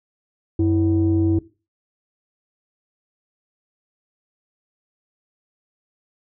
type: tone pair together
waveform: sine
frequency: 92.5 / 327.3 Hz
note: F#2 / E4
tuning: 0 / -12 cents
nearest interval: octave + minor seventh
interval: 2188 cents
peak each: -18 / -16 dBFS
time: 0.59-1.39 s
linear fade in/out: 5 ms
effects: noise-tail reverb RT60 0.3 s tail -17 dB re dry + tanh soft clip ceiling -10 dBFS